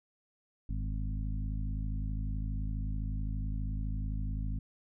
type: harmonic tone with a mistuned harmonic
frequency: 51.91 Hz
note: G#1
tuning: in tune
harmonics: 1 / 2 / 3 / 4 / 5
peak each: -33 / -39 / -43 / -45 / -47 dBFS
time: 0.69-4.59 s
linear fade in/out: 5 ms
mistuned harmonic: 1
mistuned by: -120 cents
effects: none